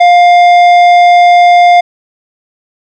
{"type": "tone with tanh clipping", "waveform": "sine", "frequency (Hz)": 704, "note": "F5", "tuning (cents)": 14, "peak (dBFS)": -3, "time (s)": [0, 1.81], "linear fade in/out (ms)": 10, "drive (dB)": 11, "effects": []}